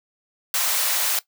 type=high-pass noise; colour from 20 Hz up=white; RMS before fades=-22 dBFS; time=0.54-1.19 s; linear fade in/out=2 ms; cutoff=570 Hz; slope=24 dB/octave; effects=noise-tail reverb RT60 0.1 s tail -17 dB re dry